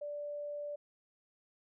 sine tone, 585 Hz, D5, 7 cents flat, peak -38 dBFS, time 0.01-0.76 s, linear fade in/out 10 ms, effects none

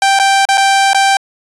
sawtooth tone with dropouts, 784 Hz, G5, in tune, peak -4 dBFS, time 0.02-1.17 s, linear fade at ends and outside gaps 2 ms, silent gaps 0.19-0.197 / 0.453-0.488 / 0.574-0.578 / 0.933-0.946 s, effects resampled to 22050 Hz

